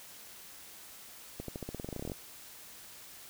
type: accelerating click train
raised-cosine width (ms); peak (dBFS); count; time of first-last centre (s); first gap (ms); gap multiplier
2; -25; 17; 1.4-2.118; 83; 0.91
effects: white hiss -51 dBFS RMS until 3.29 s